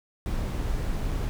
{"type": "noise with dropouts", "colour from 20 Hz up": "brown", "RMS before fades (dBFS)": -28, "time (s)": [0.26, 1.29], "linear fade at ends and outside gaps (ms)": 0, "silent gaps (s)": [1.112, 1.116], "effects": []}